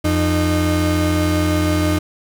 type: tone pair together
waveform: 35% pulse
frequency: 86.59 / 306.1 Hz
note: F2 / D#4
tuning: -14 / -28 cents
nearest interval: octave + minor seventh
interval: 2186 cents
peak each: -16 dBFS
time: 0.04-1.99 s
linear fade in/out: 10 ms
effects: none